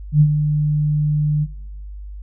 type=tone with ADSR envelope; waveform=sine; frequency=150 Hz; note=D3; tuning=37 cents sharp; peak=-6 dBFS; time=0.12-1.47 s; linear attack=87 ms; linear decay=66 ms; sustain=-9 dB; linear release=43 ms; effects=noise-tail reverb RT60 0.7 s tail -18 dB re dry + added 50 Hz sine -30 dBFS peak until 2.22 s